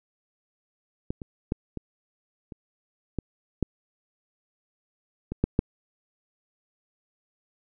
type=clicks; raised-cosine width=3 ms; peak=-16 / -24 / -12 / -20 / -26 / -15 / -10 / -18 / -8 / -7 dBFS; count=10; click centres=1.105 / 1.218 / 1.521 / 1.773 / 2.522 / 3.187 / 3.627 / 5.32 / 5.44 / 5.591 s; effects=none